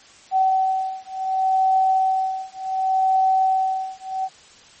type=beating tone pair; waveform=sine; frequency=760 / 760.68 Hz; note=F#5 / F#5; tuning=+46 / +48 cents; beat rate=0.68 Hz; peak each=-20 dBFS; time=0.31-4.29 s; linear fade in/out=50 ms; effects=white hiss -48 dBFS RMS until 4.8 s + MP3 32 kbps